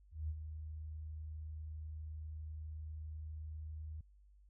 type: tone with ADSR envelope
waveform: sine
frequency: 77.7 Hz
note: D#2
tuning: 2 cents flat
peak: -35 dBFS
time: 0.11-4.01 s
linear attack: 180 ms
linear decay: 50 ms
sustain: -8 dB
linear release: 4 ms
effects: added 50 Hz sine -61 dBFS peak until 4.49 s